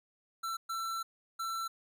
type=tone bursts at uneven times; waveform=square; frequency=1341 Hz; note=E6; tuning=29 cents sharp; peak=-35 dBFS; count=3; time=0.43-0.57 / 0.69-1.03 / 1.39-1.68 s; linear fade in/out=10 ms; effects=none